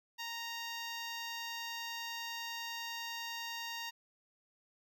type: tone with notch filter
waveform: 10% pulse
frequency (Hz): 930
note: A#5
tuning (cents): -4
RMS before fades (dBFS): -42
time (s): 0.18-3.91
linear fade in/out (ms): 20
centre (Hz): 11000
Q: 1.5
effects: none